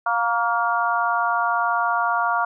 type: harmonic tone with a mistuned harmonic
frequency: 234.5 Hz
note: A#3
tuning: 11 cents sharp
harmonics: 3 / 4 / 5 / 6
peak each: -24 / -24 / -24 / -24 dBFS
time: 0.06-2.45 s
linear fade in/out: 5 ms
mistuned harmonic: 5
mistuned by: -36 cents
effects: none